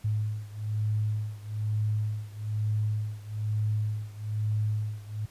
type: beating tone pair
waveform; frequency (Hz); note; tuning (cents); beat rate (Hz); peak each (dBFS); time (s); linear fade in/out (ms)
sine; 106.3 / 107.4; G#2 / A2; +41 / -41; 1.1; -29 / -31; 0.04-5.26; 10
effects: pink hiss -57 dBFS RMS until 5.3 s + resampled to 32000 Hz